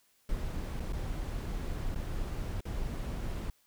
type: noise with dropouts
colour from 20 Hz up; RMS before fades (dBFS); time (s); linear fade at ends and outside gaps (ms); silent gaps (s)
brown; -35; 0.29-3.5; 2; 0.798-0.803 / 0.924-0.932 / 1.947-1.957 / 2.607-2.653
effects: white hiss -69 dBFS RMS until 3.66 s